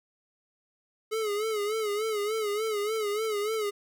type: tone with vibrato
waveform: square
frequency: 425.9 Hz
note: G#4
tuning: 44 cents sharp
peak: -28 dBFS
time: 1.11-3.71 s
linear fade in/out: 20 ms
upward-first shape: sine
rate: 3.4 Hz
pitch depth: 81 cents each way
effects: none